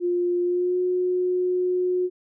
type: tone with pitch glide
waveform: sine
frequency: 352.6 to 362.9 Hz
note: F4 to F#4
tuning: +17 to -34 cents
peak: -20 dBFS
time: 0-2.1 s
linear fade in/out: 50 ms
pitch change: +49 cents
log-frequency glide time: 0.43-0.79 s
effects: none